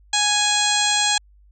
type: harmonic tone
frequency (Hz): 830.6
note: G#5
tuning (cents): 0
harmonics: 1 / 2 / 3 / 4 / 5 / 6 / 7 / 8 / 9 / 10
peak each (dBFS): -24 / -26 / -27 / -23 / -24 / -34 / -33 / -27 / -24 / -32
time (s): 0.13-1.18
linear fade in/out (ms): 5
effects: added 50 Hz sine -49 dBFS peak until 1.51 s